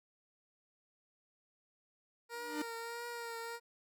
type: tone with vibrato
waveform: 15% pulse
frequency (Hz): 467.9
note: A#4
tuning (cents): +6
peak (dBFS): -35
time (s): 2.29-3.6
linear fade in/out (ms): 50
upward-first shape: triangle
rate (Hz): 1.6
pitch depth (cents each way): 36
type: tone with exponential growth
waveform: 45% pulse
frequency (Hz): 300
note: D4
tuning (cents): +37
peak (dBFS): -33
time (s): 2.33-2.62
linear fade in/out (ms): 5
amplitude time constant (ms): 63
effects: none